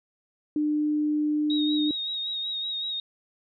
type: tone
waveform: sine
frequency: 300.3 Hz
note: D4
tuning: 39 cents sharp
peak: -22 dBFS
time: 0.56-1.91 s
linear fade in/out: 2 ms
type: tone with vibrato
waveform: sine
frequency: 3769 Hz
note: A#7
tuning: 18 cents sharp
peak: -28 dBFS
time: 1.5-3 s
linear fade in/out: 2 ms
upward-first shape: sine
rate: 5.3 Hz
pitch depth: 36 cents each way
effects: none